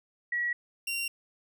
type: tone pair in turn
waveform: sine / sawtooth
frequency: 1923 / 2760 Hz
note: B6 / F7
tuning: -47 / -21 cents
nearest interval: tritone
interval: 626 cents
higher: second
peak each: -27 dBFS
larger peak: neither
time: 0.32-0.53 / 0.87-1.08 s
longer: neither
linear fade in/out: 5 ms
effects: none